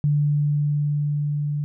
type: tone with level ramp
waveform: sine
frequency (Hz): 146.83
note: D3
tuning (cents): 0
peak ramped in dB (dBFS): -16 to -22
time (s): 0.04-1.64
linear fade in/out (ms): 0
effects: none